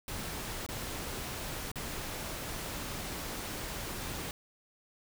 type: noise with dropouts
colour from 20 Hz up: pink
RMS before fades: -39 dBFS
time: 0.08-4.31 s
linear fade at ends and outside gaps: 1 ms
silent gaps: 0.664-0.688 / 1.716-1.757 s
effects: none